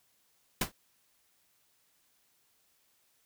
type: noise with exponential decay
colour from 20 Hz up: pink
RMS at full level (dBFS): -24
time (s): 0.61-0.72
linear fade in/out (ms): 5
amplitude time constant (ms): 23
effects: white hiss -71 dBFS RMS until 3.25 s